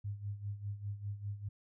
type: tone with tremolo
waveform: sine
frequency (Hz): 101.9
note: G#2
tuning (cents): -32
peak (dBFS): -35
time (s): 0.04-1.49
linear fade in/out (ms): 10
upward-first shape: sine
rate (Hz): 5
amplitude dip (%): 75
effects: none